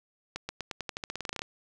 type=accelerating click train; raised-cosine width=0.2 ms; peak=-17 dBFS; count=17; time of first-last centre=0.36-1.419 s; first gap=130 ms; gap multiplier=0.9; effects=none